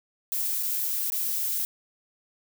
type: noise with dropouts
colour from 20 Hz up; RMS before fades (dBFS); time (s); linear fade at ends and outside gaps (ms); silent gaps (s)
violet; -28; 0.32-1.65; 0; 0.627-0.632 / 1.101-1.121
effects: none